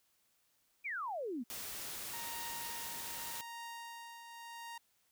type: exponential sweep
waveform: sine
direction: down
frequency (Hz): 2489 to 220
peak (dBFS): -37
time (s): 0.84-1.44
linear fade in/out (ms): 20
type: noise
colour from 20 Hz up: white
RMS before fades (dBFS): -44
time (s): 1.5-3.41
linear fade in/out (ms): 0
type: tone with tremolo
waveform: sawtooth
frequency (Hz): 932.3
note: A#5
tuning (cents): 0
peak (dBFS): -40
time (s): 2.13-4.78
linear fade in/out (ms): 5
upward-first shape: triangle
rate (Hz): 0.83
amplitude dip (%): 55
effects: white hiss -75 dBFS RMS until 5.11 s